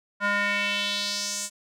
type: tone with band-pass filter sweep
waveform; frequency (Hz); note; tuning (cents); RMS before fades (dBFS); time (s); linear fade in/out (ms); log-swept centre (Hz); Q
square; 203.4; G#3; -36; -27; 0.2-1.5; 50; 1400 to 7900; 2.7
effects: none